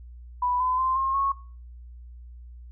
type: tone with pitch steps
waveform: sine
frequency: 987.8 / 1014.4 / 1041.7 / 1069.8 / 1098.6 Hz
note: B5 / B5 / C6 / C6 / C#6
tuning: 0 / +46 / -8 / +38 / -16 cents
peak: -22 dBFS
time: 0.42-1.32 s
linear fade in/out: 5 ms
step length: 180 ms
effects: noise-tail reverb RT60 0.4 s tail -19 dB re dry + added 60 Hz sine -41 dBFS peak until 2.71 s